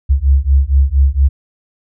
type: beating tone pair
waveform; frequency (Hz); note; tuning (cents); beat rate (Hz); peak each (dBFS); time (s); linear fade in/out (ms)
sine; 66.5 / 70.8; C2 / C#2; +29 / +37; 4.3; -11; 0.09-1.29; 20
effects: none